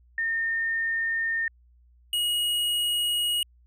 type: tone pair in turn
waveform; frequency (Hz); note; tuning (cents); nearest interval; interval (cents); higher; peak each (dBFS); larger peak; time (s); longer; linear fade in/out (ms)
sine / square; 1822 / 2892; A#6 / F#7; -40 / -40; minor sixth; 800; second; -24; neither; 0.18-1.48 / 2.13-3.43; neither; 2
effects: added 60 Hz sine -55 dBFS peak until 3.66 s